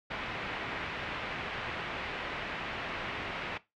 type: low-pass noise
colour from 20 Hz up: white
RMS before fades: -38 dBFS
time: 0.1-3.58 s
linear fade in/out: 10 ms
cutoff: 2700 Hz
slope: 24 dB/octave
effects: noise-tail reverb RT60 0.2 s tail -17 dB re dry

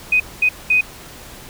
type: tone bursts at uneven times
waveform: sine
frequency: 2500 Hz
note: D#7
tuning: 8 cents sharp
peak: -11 dBFS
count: 3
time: 0.12-0.2 / 0.42-0.49 / 0.7-0.81 s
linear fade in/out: 5 ms
effects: pink hiss -38 dBFS RMS until 1.49 s

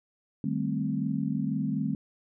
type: chord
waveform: sine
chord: A half-diminished seventh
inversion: second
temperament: equal with one note detuned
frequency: 153.16 / 196 / 220 / 261.6 Hz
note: Eb3 / G3 / A3 / C4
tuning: -27 / 0 / 0 / 0 cents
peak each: -32 dBFS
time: 0.44-1.95 s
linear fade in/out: 2 ms
effects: none

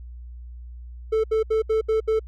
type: tone bursts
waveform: triangle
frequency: 440 Hz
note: A4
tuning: in tune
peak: -16 dBFS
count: 6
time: 1.12-2.195 s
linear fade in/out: 10 ms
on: 120 ms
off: 71 ms
effects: added 60 Hz sine -36 dBFS peak until 2.27 s

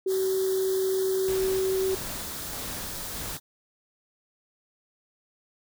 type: tone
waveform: sine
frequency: 379.7 Hz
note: F#4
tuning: 45 cents sharp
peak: -23 dBFS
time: 0.06-1.95 s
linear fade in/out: 5 ms
type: band-stop noise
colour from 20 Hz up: white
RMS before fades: -37 dBFS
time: 0.07-3.4 s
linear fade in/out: 50 ms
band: 1900 to 3200 Hz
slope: 96 dB/octave
type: noise with tremolo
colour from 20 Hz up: pink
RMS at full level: -38 dBFS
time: 1.28-3.37 s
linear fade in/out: 2 ms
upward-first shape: square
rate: 1.6 Hz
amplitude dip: 30%
effects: none

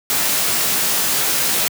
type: noise with comb filter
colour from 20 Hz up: white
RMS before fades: -18 dBFS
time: 0.1-1.68 s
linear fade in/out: 0 ms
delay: 18 ms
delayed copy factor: -0.65
effects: high-pass 100 Hz 12 dB/octave

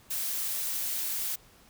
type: noise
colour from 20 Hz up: blue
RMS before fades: -32 dBFS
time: 0.1-1.36 s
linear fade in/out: 10 ms
effects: pink hiss -58 dBFS RMS until 1.69 s

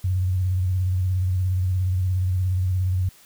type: tone with vibrato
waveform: sine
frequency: 92.2 Hz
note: F#2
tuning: 6 cents flat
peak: -19 dBFS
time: 0.04-3.09 s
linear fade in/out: 5 ms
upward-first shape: square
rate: 17 Hz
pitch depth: 41 cents each way
effects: white hiss -52 dBFS RMS until 3.25 s

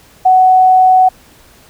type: tone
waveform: sine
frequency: 745 Hz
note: F#5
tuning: 12 cents sharp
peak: -4 dBFS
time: 0.25-1.09 s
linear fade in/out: 10 ms
effects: pink hiss -44 dBFS RMS until 1.69 s

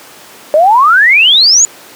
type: exponential sweep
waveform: sine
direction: up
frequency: 584 to 7040 Hz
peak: -3 dBFS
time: 0.54-1.65 s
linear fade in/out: 0 ms
effects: pink hiss -34 dBFS RMS until 1.95 s + high-pass 300 Hz 12 dB/octave

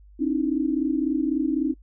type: tone cluster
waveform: sine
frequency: 266 / 302.3 / 326.1 Hz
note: C4 / D#4 / E4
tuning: +29 / -50 / -19 cents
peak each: -25 / -24 / -27 dBFS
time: 0.19-1.74 s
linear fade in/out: 20 ms
effects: noise-tail reverb RT60 0.1 s tail -24 dB re dry + added 50 Hz sine -47 dBFS peak until 1.82 s

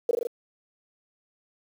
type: tone with echo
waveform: sine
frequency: 476.2 Hz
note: A#4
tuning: 37 cents sharp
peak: -17 dBFS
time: 0.09-0.11 s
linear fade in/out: 2 ms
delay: 40 ms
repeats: 4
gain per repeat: -2 dB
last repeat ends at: 0.27 s
effects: high-pass 300 Hz 12 dB/octave + 8-bit

